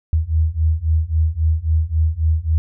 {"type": "beating tone pair", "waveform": "sine", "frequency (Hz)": [77.78, 81.48], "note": ["D#2", "E2"], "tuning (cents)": [0, -20], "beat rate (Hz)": 3.7, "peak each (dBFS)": [-18, -17], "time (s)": [0.13, 2.58], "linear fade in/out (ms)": 0, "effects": []}